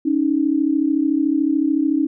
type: tone pair together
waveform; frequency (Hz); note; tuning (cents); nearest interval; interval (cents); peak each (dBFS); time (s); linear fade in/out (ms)
sine; 279 / 312.7; C#4 / D#4; +11 / +9; major second; 198; -18; 0.05-2.07; 10
effects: none